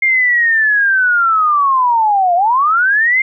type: linear two-way sweep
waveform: sine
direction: down then up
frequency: 2130 to 681 to 2130 Hz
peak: -9 dBFS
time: 0.02-3.22 s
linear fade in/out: 5 ms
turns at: 2.35 s
effects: none